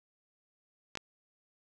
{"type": "clicks", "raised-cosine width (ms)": 0.2, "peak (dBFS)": -20, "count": 2, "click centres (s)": [0.954, 0.973], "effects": []}